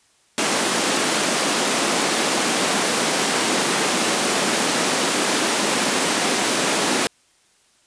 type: high-pass noise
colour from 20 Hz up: pink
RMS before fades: -20 dBFS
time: 0.38-7.07 s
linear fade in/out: 0 ms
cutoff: 210 Hz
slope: 24 dB/octave
effects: white hiss -59 dBFS RMS until 7.86 s + resampled to 22050 Hz